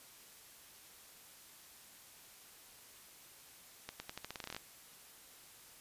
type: accelerating click train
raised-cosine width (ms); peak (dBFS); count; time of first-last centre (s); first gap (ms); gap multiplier
0.2; -25; 14; 3.89-4.565; 110; 0.86
effects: white hiss -58 dBFS RMS until 5.8 s + resampled to 32000 Hz